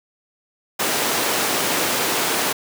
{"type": "high-pass noise", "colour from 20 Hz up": "pink", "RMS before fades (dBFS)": -21, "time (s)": [0.79, 2.53], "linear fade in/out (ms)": 10, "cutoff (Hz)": 310, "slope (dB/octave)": 12, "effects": []}